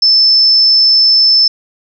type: tone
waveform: sine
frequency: 5274 Hz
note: E8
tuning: in tune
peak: -5 dBFS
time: 0.02-1.48 s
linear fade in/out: 5 ms
effects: none